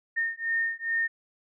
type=beating tone pair; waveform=sine; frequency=1828 / 1830.4 Hz; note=A#6 / A#6; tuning=-34 / -32 cents; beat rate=2.4 Hz; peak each=-29 dBFS; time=0.16-1.08 s; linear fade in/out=20 ms; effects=none